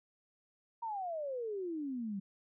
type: exponential sweep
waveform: sine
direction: down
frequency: 949 to 189.4 Hz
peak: -36 dBFS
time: 0.82-2.2 s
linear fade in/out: 10 ms
effects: none

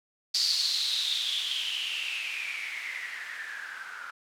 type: noise with low-pass filter sweep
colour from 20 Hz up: violet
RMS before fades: -32 dBFS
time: 0.34-4.11 s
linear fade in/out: 10 ms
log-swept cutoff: 4700 to 1400 Hz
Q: 8.1
effects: none

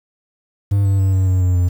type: tone with pitch steps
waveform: triangle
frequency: 100 / 98.06 / 96.15 / 94.28 / 92.44 / 90.65 / 88.88 Hz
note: G2 / G2 / G2 / F#2 / F#2 / F#2 / F2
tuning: +35 / +1 / -33 / +33 / -1 / -35 / +31 cents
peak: -10 dBFS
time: 0.71-1.69 s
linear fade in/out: 10 ms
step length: 140 ms
effects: 7-bit

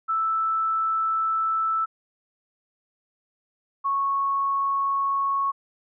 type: tone pair in turn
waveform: sine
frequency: 1318.5 / 1103.9 Hz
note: E6 / C#6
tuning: 0 / -8 cents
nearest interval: minor third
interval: 308 cents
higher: first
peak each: -21 dBFS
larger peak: neither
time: 0.08-1.86 / 3.84-5.52 s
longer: first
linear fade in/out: 20 ms
effects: none

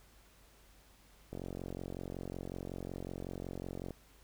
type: click train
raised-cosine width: 2 ms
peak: -28 dBFS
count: 118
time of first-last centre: 1.33-3.907 s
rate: 45.4 Hz
effects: added 50 Hz sine -63 dBFS peak until 4.23 s + pink hiss -64 dBFS RMS until 4.23 s

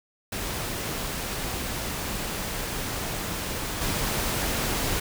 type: noise with level steps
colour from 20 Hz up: pink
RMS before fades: -31 / -27 dBFS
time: 0.32-5 s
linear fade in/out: 5 ms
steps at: 3.81 s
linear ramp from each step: 10 ms
effects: none

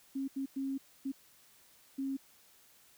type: tone bursts at uneven times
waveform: sine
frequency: 270.7 Hz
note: C#4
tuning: 41 cents flat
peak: -33 dBFS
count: 5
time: 0.15-0.28 / 0.36-0.46 / 0.56-0.78 / 1.05-1.12 / 1.98-2.17 s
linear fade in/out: 10 ms
effects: white hiss -63 dBFS RMS until 2.97 s

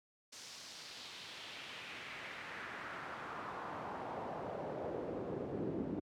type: noise with band-pass filter sweep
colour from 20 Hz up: brown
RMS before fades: -44 dBFS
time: 0.32-6 s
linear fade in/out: 10 ms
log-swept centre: 6000 to 300 Hz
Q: 1.8
effects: high-pass 100 Hz 12 dB/octave

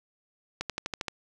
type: accelerating click train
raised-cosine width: 0.2 ms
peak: -14 dBFS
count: 7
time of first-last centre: 0.61-1.083 s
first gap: 87 ms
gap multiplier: 0.96
effects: none

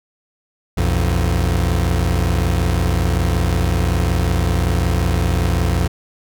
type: tone pair together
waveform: 30% pulse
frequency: 61.3 / 86.69 Hz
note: B1 / F2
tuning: -12 / -12 cents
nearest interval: tritone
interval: 600 cents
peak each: -15 dBFS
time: 0.77-5.88 s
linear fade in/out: 10 ms
effects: none

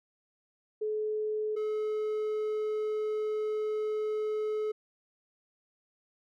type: tone pair in turn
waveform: sine / triangle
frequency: 428.5 / 428.5 Hz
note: A4 / A4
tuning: -46 / -46 cents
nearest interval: unison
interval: 0 cents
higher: neither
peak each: -29 / -27 dBFS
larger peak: second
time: 0.81-1.56 / 1.56-4.72 s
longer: second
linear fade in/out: 10 ms
effects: none

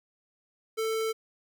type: tone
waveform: square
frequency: 443.8 Hz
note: A4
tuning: 15 cents sharp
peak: -28 dBFS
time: 0.77-1.13 s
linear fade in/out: 20 ms
effects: none

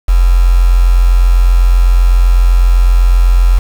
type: tone with quantisation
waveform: sine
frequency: 43.94 Hz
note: F1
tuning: 11 cents sharp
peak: -4 dBFS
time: 0.08-3.59 s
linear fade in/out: 10 ms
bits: 4
effects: none

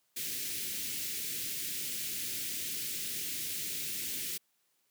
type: band-stop noise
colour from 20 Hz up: white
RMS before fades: -37 dBFS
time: 0.16-4.38 s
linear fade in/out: 10 ms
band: 400 to 2000 Hz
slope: 24 dB/octave
effects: white hiss -75 dBFS RMS until 4.9 s + high-pass 100 Hz 12 dB/octave

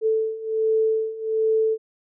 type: beating tone pair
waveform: sine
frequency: 440 / 441.3 Hz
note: A4 / A4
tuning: 0 / +5 cents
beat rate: 1.3 Hz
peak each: -24 / -21 dBFS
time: 0.01-1.78 s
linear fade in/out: 50 ms
effects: none

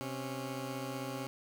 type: tone pair together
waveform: 15% pulse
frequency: 129.8 / 275.3 Hz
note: C3 / C#4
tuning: -13 / -12 cents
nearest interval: octave + minor second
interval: 1301 cents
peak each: -34 / -34 dBFS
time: 0.01-1.27 s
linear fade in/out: 0 ms
effects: none

